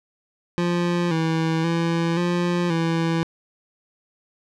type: tone with pitch steps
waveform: 25% pulse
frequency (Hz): 174.2 / 162 / 167.4 / 175.2 / 165.2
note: F3 / E3 / E3 / F3 / E3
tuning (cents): -4 / -30 / +27 / +6 / +4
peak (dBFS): -16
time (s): 0.58-3.23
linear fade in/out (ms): 0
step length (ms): 530
effects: low-pass 5000 Hz 12 dB/octave